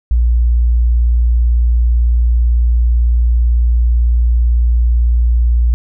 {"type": "tone", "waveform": "sine", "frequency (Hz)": 59, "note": "A#1", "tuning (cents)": 22, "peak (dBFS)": -8, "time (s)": [0.11, 5.74], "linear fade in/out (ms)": 0, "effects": []}